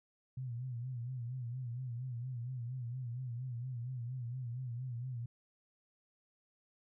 sine tone with vibrato, 123.47 Hz, B2, in tune, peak -38 dBFS, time 0.37-5.26 s, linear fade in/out 5 ms, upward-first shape sine, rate 4.3 Hz, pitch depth 100 cents each way, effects none

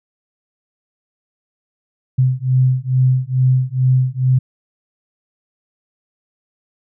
sine beating tone pair, 127.8 / 130.1 Hz, C3 / C3, -40 / -9 cents, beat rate 2.3 Hz, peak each -15 dBFS, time 2.18-4.39 s, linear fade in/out 10 ms, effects none

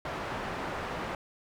white low-pass noise, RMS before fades -36 dBFS, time 0.05-1.15 s, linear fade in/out 2 ms, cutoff 1300 Hz, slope 12 dB/octave, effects none

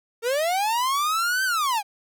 45% pulse linear two-way sweep, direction up then down, 446.3 to 1568 to 776 Hz, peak -21 dBFS, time 0.22-1.83 s, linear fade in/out 50 ms, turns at 1.44 s, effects none

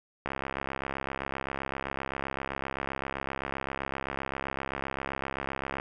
click train, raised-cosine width 0.5 ms, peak -17 dBFS, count 376, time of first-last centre 0.26-5.799 s, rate 67.7 Hz, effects none

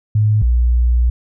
sine tone pair in turn, 106.7 / 60 Hz, G#2 / B1, +47 / -49 cents, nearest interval minor seventh, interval 996 cents, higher first, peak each -10 dBFS, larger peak neither, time 0.15-0.42 / 0.42-1.1 s, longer second, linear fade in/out 5 ms, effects none

